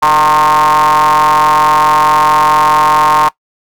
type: ring-modulated tone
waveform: square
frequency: 78.1 Hz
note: D#2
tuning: 7 cents sharp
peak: -4 dBFS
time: 0.02-3.29 s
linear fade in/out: 10 ms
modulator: 993 Hz
effects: noise-tail reverb RT60 0.1 s tail -20 dB re dry